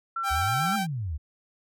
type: tone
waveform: sine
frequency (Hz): 1349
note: E6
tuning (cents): +40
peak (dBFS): -27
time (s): 0.16-0.76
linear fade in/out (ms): 5
type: tone with vibrato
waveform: sawtooth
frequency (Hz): 783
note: G5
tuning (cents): -2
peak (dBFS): -23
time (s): 0.23-0.87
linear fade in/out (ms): 50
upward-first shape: square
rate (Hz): 8.1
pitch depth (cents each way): 18
type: exponential two-way sweep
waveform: sine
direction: up then down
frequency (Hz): 66 to 221 to 68.2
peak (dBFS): -28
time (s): 0.3-1.18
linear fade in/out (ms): 20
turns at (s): 0.76
effects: none